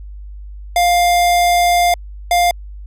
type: tone pair in turn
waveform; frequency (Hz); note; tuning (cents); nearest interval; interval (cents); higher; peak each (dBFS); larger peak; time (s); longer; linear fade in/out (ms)
square; 702 / 702; F5 / F5; +9 / +9; unison; 0; neither; -11; neither; 0.76-1.94 / 2.31-2.51; first; 2
effects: added 50 Hz sine -29 dBFS peak until 2.86 s + resampled to 32000 Hz